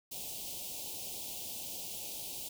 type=band-stop noise; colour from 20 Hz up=white; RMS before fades=-42 dBFS; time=0.11-2.49 s; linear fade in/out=10 ms; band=870 to 2600 Hz; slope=48 dB/octave; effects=none